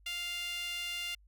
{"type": "tone with high-pass filter", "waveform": "sawtooth", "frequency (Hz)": 698.5, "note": "F5", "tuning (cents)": 0, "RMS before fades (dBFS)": -38, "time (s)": [0.06, 1.15], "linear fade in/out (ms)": 5, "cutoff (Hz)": 2600, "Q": 3.9, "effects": ["added 50 Hz sine -59 dBFS peak until 1.27 s"]}